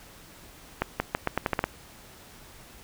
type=accelerating click train; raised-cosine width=0.5 ms; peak=-9 dBFS; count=9; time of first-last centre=0.82-1.64 s; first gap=180 ms; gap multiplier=0.83; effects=pink hiss -50 dBFS RMS until 2.83 s